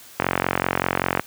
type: click train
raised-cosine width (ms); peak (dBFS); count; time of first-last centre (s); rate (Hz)
0.5; -3; 46; 0.2-1.196; 45.2
effects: white hiss -45 dBFS RMS until 1.26 s + high-pass 80 Hz 12 dB/octave